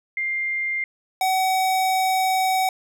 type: tone pair in turn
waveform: sine / square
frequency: 2100 / 754.8 Hz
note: C7 / F#5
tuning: +6 / +34 cents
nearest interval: octave + tritone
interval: 1772 cents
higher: first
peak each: -22 / -19 dBFS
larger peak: second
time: 0.17-0.84 / 1.21-2.69 s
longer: second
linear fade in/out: 2 ms
effects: none